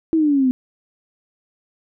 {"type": "exponential sweep", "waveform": "sine", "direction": "down", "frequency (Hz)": [329.6, 250], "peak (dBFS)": -13, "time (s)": [0.13, 0.51], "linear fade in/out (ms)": 0, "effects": []}